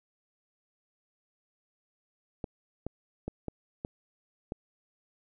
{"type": "clicks", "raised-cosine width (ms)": 2, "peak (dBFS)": -21, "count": 6, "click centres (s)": [2.442, 2.866, 3.28, 3.483, 3.849, 4.521], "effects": []}